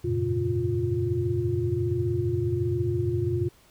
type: tone cluster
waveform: sine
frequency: 89.5 / 100.7 / 115.5 / 136.8 / 352.2 Hz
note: F2 / G2 / A#2 / C#3 / F4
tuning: +43 / +47 / -16 / -23 / +15 cents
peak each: -31 / -34 / -28 / -33 / -27 dBFS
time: 0.04-3.49 s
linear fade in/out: 10 ms
effects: pink hiss -58 dBFS RMS until 3.7 s